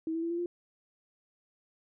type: tone with pitch steps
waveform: sine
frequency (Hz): 322 / 328.6 / 335.3 / 342.1 / 349.1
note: E4 / E4 / E4 / F4 / F4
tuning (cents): -41 / -5 / +30 / -36 / -1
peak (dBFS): -30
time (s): 0.07-0.46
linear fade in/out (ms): 2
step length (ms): 78
effects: none